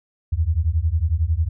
sine beating tone pair, 75.7 / 86.7 Hz, D#2 / F2, -47 / -12 cents, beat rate 11 Hz, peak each -20 dBFS, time 0.32-1.49 s, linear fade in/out 10 ms, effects none

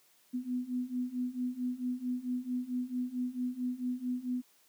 sine beating tone pair, 246.9 / 251.4 Hz, B3 / B3, 0 / +31 cents, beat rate 4.5 Hz, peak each -36 / -34 dBFS, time 0.33-4.42 s, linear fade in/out 20 ms, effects white hiss -66 dBFS RMS until 4.68 s + high-pass 150 Hz 12 dB/octave

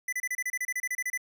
square tone bursts, 1996 Hz, B6, 18 cents sharp, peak -29 dBFS, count 15, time 0.08-1.176 s, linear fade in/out 5 ms, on 46 ms, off 29 ms, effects none

